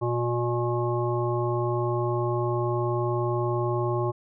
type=harmonic tone; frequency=120.1 Hz; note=B2; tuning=48 cents flat; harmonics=1 / 3 / 5 / 7 / 9; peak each=-27 / -27 / -33 / -34 / -33 dBFS; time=0.01-4.12 s; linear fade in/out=20 ms; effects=none